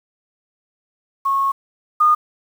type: tone pair in turn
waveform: sine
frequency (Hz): 1095 / 1222.7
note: C#6 / D#6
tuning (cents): -22 / -31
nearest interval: major second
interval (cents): 191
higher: second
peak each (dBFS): -15 / -10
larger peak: second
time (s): 1.25-1.52 / 2-2.15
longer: first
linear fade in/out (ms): 10
effects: 7-bit